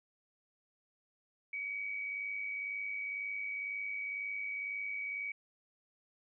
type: tone with amplitude modulation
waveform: sine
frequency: 2269 Hz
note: C#7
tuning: 40 cents sharp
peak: -34 dBFS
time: 1.53-5.32 s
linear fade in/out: 5 ms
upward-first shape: sine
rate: 102 Hz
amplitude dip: 50%
effects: none